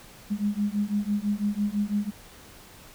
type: beating tone pair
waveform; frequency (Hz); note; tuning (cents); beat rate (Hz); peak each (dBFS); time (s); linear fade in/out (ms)
sine; 203.1 / 209.1; G#3 / G#3; -38 / +12; 6; -27; 0.3-2.11; 20
effects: pink hiss -49 dBFS RMS until 2.94 s